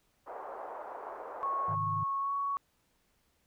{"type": "band-pass noise", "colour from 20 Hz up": "pink", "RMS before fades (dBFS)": -43, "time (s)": [0.26, 1.76], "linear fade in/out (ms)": 20, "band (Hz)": [510, 1100], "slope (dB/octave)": 24}
{"type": "tone with pitch glide", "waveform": "sine", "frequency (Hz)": [1100, 1117.9], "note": ["C#6", "C#6"], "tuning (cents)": [-14, 14], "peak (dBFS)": -30, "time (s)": [1.43, 2.57], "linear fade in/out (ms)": 0, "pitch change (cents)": 28, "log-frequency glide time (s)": [2.19, 2.33]}
{"type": "chord", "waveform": "sine", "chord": "Ab suspended fourth", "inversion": "none", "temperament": "equal with one note detuned", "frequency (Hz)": [103.83, 135.35, 155.56], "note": ["Ab2", "Db3", "Eb3"], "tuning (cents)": [0, -41, 0], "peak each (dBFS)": [-38, -44, -39], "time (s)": [1.68, 2.04], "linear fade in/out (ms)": 10}
{"effects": ["pink hiss -73 dBFS RMS until 3.46 s"]}